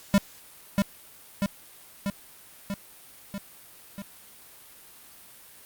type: tone with echo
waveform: square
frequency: 199.7 Hz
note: G3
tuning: 32 cents sharp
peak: -17 dBFS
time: 0.14-0.18 s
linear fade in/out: 0 ms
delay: 640 ms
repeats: 6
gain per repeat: -3 dB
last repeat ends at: 4.02 s
effects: white hiss -50 dBFS RMS until 5.65 s + Opus 48 kbps